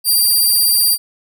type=tone; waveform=10% pulse; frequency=4729 Hz; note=D8; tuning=11 cents sharp; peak=-4 dBFS; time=0.04-0.98 s; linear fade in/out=50 ms; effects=none